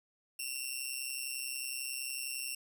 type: tone with amplitude modulation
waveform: 10% pulse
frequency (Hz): 2724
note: F7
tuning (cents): -44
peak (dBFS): -25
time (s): 0.39-2.55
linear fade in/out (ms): 5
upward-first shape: sine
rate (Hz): 131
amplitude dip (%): 70
effects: none